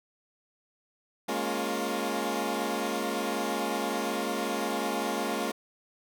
15% pulse chord, Bb minor seventh, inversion third, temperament equal with one note detuned, 207.7 / 233.1 / 277.2 / 354.1 Hz, Ab3 / Bb3 / Db4 / F4, 0 / 0 / 0 / +24 cents, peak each -28 dBFS, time 1.28-5.52 s, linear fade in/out 10 ms, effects none

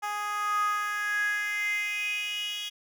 10% pulse tone with high-pass filter sweep, 415.3 Hz, G#4, in tune, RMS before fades -30 dBFS, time 0.02-2.7 s, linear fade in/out 20 ms, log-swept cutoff 940 to 3300 Hz, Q 8, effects none

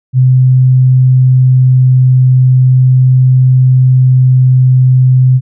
sine tone, 128.6 Hz, C3, 30 cents flat, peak -3 dBFS, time 0.13-5.41 s, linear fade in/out 50 ms, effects none

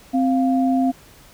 sine tone pair together, 261.6 / 698.4 Hz, C4 / F5, 0 / 0 cents, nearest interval octave + perfect fourth, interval 1700 cents, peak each -16 / -22 dBFS, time 0.13-0.92 s, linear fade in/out 20 ms, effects pink hiss -48 dBFS RMS until 1.33 s

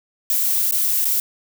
violet noise with dropouts, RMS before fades -19 dBFS, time 0.3-1.2 s, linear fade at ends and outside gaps 1 ms, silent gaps 0.711-0.723 / 1.046-1.053 s, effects none

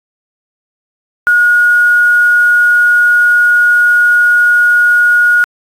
sine tone with quantisation, 1443 Hz, F#6, 44 cents flat, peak -5 dBFS, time 1.27-5.44 s, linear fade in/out 0 ms, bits 5, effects AAC 48 kbps

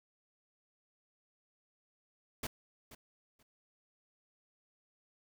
pink noise with echo, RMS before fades -38 dBFS, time 2.43-2.47 s, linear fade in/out 5 ms, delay 480 ms, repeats 2, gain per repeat -15 dB, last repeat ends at 3.43 s, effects none

